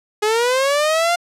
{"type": "linear sweep", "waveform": "sawtooth", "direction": "up", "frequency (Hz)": [415.3, 705], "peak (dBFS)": -11, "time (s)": [0.22, 1.16], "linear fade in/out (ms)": 10, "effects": ["low-pass 10000 Hz 12 dB/octave"]}